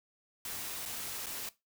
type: noise with dropouts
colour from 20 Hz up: white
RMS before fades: -40 dBFS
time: 0.45-1.49 s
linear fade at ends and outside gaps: 2 ms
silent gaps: 0.854-0.858 / 1.26-1.266 s
effects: noise-tail reverb RT60 0.2 s tail -17 dB re dry